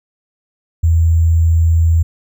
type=tone with sample-and-hold; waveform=sine; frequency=82.41 Hz; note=E2; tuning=in tune; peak=-8 dBFS; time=0.83-2.03 s; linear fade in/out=10 ms; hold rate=7350 Hz; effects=none